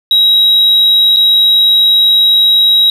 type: tone with dropouts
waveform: sine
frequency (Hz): 3837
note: A#7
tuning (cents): +49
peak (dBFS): -3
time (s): 0.11-2.9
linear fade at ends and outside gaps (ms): 2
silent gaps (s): 1.163-1.168
effects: tanh soft clip ceiling -3 dBFS + 7-bit